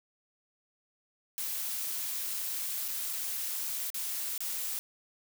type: noise with dropouts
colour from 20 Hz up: blue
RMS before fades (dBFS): -35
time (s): 1.38-4.79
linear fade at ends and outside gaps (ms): 0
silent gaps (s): 2.88-2.884 / 3.128-3.132 / 3.902-3.944 / 4.378-4.405
effects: none